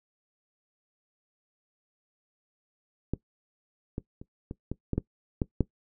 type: clicks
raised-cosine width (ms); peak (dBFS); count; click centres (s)
3; -15 / -19 / -30 / -23 / -19 / -15 / -13 / -13 / -10; 9; 3.136 / 3.981 / 4.215 / 4.511 / 4.716 / 4.933 / 4.98 / 5.418 / 5.607
effects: noise-tail reverb RT60 0.1 s tail -19 dB re dry